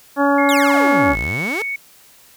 harmonic tone, 282.1 Hz, C#4, 30 cents sharp, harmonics 1 / 2 / 3 / 4 / 5 / 6, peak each -16 / -18 / -19 / -21 / -24 / -25 dBFS, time 0.16-1.16 s, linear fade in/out 50 ms
sine tone with pitch glide, 2148 to 2222 Hz, C7 to C#7, +45 to +4 cents, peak -21 dBFS, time 0.38-1.76 s, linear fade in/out 5 ms, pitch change +59 cents, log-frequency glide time 0.77-1.4 s
sawtooth exponential two-way sweep, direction down then up, 3951 to 49 to 462.8 Hz, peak -19 dBFS, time 0.49-1.62 s, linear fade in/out 0 ms, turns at 1.17 s
effects white hiss -48 dBFS RMS until 2.36 s

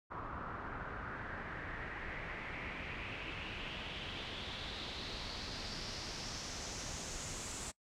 pink noise with low-pass filter sweep, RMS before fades -44 dBFS, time 0.1-7.72 s, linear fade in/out 20 ms, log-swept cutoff 1200 to 7800 Hz, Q 3.5, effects noise-tail reverb RT60 0.1 s tail -22 dB re dry

